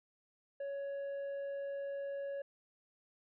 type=tone with tanh clipping; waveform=triangle; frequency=558 Hz; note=C#5; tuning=11 cents sharp; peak=-39 dBFS; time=0.6-2.42 s; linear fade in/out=5 ms; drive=9 dB; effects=none